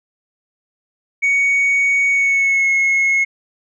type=tone with pitch glide; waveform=sine; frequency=2235 to 2173 Hz; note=C#7 to C#7; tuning=+14 to -35 cents; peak=-10 dBFS; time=1.22-3.25 s; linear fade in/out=20 ms; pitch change=-49 cents; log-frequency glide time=2.1-2.7 s; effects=tanh soft clip ceiling -11 dBFS